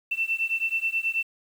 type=beating tone pair; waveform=sine; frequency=2676 / 2685.3 Hz; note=E7 / E7; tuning=+25 / +31 cents; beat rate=9.3 Hz; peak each=-27 dBFS; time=0.11-1.23 s; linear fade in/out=10 ms; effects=8-bit